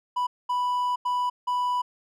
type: tone bursts at uneven times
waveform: triangle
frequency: 987.8 Hz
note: B5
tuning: in tune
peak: -21 dBFS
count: 4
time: 0.16-0.27 / 0.49-0.96 / 1.05-1.3 / 1.47-1.82 s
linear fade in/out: 10 ms
effects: none